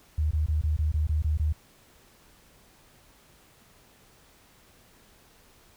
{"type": "tone bursts", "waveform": "sine", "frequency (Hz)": 76.6, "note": "D#2", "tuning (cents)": -27, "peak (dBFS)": -22, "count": 9, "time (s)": [0.18, 1.526], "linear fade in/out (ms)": 5, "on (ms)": 130, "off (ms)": 22, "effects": ["pink hiss -58 dBFS RMS until 5.76 s"]}